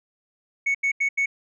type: tone bursts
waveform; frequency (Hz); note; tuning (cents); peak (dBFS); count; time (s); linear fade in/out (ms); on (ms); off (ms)
sine; 2217; C#7; 0; -17; 4; 0.66-1.26; 10; 87; 84
effects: tanh soft clip ceiling -18 dBFS